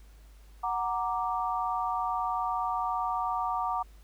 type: chord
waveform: sine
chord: Gb augmented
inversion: none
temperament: equal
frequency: 740 / 932.3 / 1174.7 Hz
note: Gb5 / Bb5 / D6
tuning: 0 / 0 / 0 cents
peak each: -32 dBFS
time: 0.63-3.83 s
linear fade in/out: 10 ms
effects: added 51 Hz sine -50 dBFS peak until 4.03 s + pink hiss -63 dBFS RMS until 4.03 s